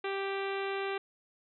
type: harmonic tone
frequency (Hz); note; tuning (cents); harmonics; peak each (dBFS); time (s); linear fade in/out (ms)
392; G4; 0; 1 / 2 / 3 / 4 / 5 / 6 / 7 / 8 / 9 / 10; -34 / -40 / -42 / -43 / -45 / -44 / -46 / -51 / -51 / -53; 0.04-0.98; 5
effects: none